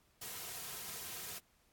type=noise with comb filter; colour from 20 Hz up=white; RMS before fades=-45 dBFS; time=0.21-1.39 s; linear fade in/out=10 ms; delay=3.5 ms; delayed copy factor=-0.55; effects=pink hiss -72 dBFS RMS until 1.72 s + AAC 64 kbps